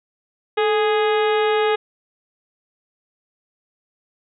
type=harmonic tone with a mistuned harmonic; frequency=415.3 Hz; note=G#4; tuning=in tune; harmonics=1 / 2 / 3 / 4 / 5 / 6 / 7 / 8 / 9; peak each=-17 / -23 / -27 / -29 / -31 / -33 / -34 / -35 / -36 dBFS; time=0.57-1.76 s; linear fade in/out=10 ms; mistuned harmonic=1; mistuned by=+74 cents; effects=none